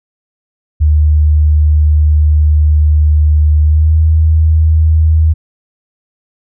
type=tone with pitch glide; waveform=sine; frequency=75.8 to 79.06 Hz; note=D#2 to D#2; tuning=-45 to +28 cents; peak=-5 dBFS; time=0.8-5.34 s; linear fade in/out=20 ms; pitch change=+73 cents; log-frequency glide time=3.63-3.96 s; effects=none

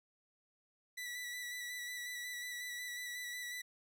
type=tone with vibrato; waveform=sawtooth; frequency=1964 Hz; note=B6; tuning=10 cents flat; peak=-38 dBFS; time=0.97-3.62 s; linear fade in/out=10 ms; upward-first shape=square; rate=5.5 Hz; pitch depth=18 cents each way; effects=none

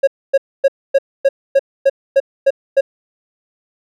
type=tone bursts; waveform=triangle; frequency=547 Hz; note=C#5; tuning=23 cents flat; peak=-5 dBFS; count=10; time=0.03-2.81 s; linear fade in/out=10 ms; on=44 ms; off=260 ms; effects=none

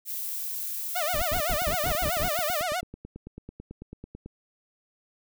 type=noise; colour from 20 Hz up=violet; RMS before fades=-33 dBFS; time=0.05-2.64 s; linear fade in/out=50 ms
type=tone with vibrato; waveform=sawtooth; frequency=659.3 Hz; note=E5; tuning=in tune; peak=-23 dBFS; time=0.95-2.81 s; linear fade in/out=10 ms; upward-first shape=sine; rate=7.8 Hz; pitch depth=200 cents each way
type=noise bursts; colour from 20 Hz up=brown; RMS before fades=-31 dBFS; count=7; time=1.14-2.274 s; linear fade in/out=2 ms; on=78 ms; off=98 ms
type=click train; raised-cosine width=3 ms; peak=-27 dBFS; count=27; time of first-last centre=1.4-4.26 s; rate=9.09 Hz
effects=none

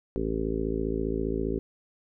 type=harmonic tone; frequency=55 Hz; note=A1; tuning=in tune; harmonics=1 / 2 / 3 / 4 / 5 / 6 / 7 / 8 / 9; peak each=-33 / -41 / -37 / -37 / -33 / -41 / -31 / -35 / -42 dBFS; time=0.16-1.59 s; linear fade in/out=0 ms; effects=none

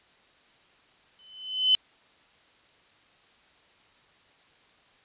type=tone with exponential growth; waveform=sine; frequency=3035 Hz; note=F#7; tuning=43 cents sharp; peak=-15 dBFS; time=1.19-1.75 s; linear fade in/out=0 ms; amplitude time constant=120 ms; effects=white hiss -60 dBFS RMS until 5.04 s + resampled to 8000 Hz

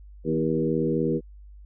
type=harmonic tone with a mistuned harmonic; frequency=79.8 Hz; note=D#2; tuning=44 cents sharp; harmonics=2 / 3 / 4 / 5 / 6; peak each=-28 / -28 / -28 / -28 / -28 dBFS; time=0.24-1.21 s; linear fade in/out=50 ms; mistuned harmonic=5; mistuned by=-17 cents; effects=added 50 Hz sine -43 dBFS peak until 1.65 s

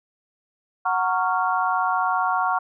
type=chord; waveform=sine; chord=Gb major seventh; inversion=none; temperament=just; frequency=740 / 925 / 1110 / 1387.5 Hz; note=Gb5 / Bb5 / Db6 / F6; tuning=0 / -14 / +2 / -12 cents; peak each=-24 / -26 / -24 / -26 dBFS; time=0.85-2.59 s; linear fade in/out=10 ms; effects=none

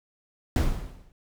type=noise with exponential decay; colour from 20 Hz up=brown; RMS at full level=-17 dBFS; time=0.56-1.12 s; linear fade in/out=1 ms; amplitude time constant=120 ms; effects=none

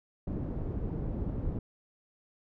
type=low-pass noise; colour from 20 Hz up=pink; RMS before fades=-34 dBFS; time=0.27-1.59 s; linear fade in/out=5 ms; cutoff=340 Hz; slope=12 dB/octave; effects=none

